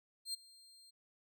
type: tone with ADSR envelope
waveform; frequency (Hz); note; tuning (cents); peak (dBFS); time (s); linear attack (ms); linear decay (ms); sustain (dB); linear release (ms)
30% pulse; 4200; C8; +6; -33; 0.25-0.91; 88; 14; -23; 16
effects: none